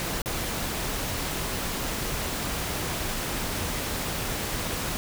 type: noise with dropouts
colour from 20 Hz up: pink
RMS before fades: -30 dBFS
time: 0-4.97 s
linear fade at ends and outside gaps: 0 ms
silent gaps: 0.218-0.259 s
effects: none